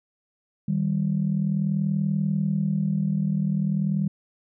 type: tone pair together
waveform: sine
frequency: 155.56 / 195.99 Hz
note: D#3 / G3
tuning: 0 / 0 cents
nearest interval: major third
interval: 400 cents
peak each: -24 / -23 dBFS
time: 0.68-4.08 s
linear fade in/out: 5 ms
effects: tanh soft clip ceiling -13 dBFS